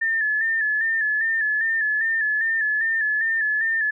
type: tone with vibrato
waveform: sine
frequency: 1760 Hz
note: A6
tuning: in tune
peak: -19 dBFS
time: 0.01-3.91 s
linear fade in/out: 10 ms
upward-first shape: square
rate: 2.5 Hz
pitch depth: 44 cents each way
effects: none